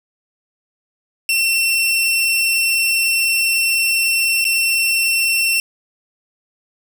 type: tone with dropouts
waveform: sawtooth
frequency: 2706 Hz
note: E7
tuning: 45 cents sharp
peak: -11 dBFS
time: 1.29-5.6 s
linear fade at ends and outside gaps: 1 ms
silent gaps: 4.443-4.451 s
effects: none